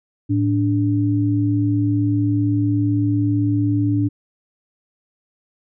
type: tone pair together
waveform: sine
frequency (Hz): 109 / 291.3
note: A2 / D4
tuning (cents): -16 / -14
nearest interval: octave + perfect fourth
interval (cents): 1702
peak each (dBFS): -18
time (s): 0.29-4.09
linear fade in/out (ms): 20
effects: none